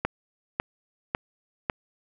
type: click train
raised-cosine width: 0.5 ms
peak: -9 dBFS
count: 4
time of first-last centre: 0.05-1.698 s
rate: 1.82 Hz
effects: none